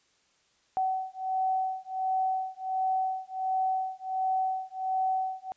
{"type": "beating tone pair", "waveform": "sine", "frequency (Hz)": [755, 756.4], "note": ["F#5", "F#5"], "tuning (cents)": [35, 38], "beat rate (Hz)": 1.4, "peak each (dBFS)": -30, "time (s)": [0.77, 5.52], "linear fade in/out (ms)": 0, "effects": ["white hiss -68 dBFS RMS until 5.56 s", "resampled to 16000 Hz"]}